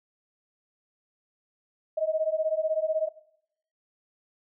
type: beating tone pair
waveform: sine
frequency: 622.3 / 638.3 Hz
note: D#5 / D#5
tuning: 0 / +44 cents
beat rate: 16 Hz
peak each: -27 dBFS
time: 1.97-3.09 s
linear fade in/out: 10 ms
effects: noise-tail reverb RT60 0.7 s tail -18 dB re dry